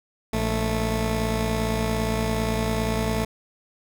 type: tone pair together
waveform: 15% pulse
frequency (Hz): 57.5 / 219.8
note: A#1 / A3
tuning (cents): -23 / -2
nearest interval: octave + major seventh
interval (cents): 2321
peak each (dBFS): -19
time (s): 0.33-3.25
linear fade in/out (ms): 5
effects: none